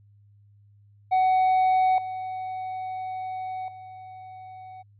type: tone with level steps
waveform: triangle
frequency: 748 Hz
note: F#5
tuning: 19 cents sharp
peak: -16 / -28 / -38 dBFS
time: 1.11-4.83 s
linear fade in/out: 20 ms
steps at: 1.98 / 3.68 s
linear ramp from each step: 2 ms
effects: added 102 Hz sine -53 dBFS peak until 4.99 s + resampled to 8000 Hz